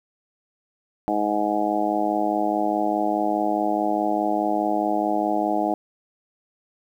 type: harmonic tone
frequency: 104.8 Hz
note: G#2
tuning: 16 cents sharp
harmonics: 2 / 3 / 4 / 5 / 6 / 7 / 8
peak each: -31 / -25 / -33 / -33 / -27 / -25 / -28 dBFS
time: 1.08-5.74 s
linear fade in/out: 0 ms
effects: 9-bit